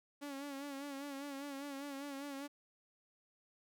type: tone with vibrato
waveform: sawtooth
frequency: 280 Hz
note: C#4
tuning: 18 cents sharp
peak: -39 dBFS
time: 0.21-2.48 s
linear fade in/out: 20 ms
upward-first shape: sine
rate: 5 Hz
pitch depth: 57 cents each way
effects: none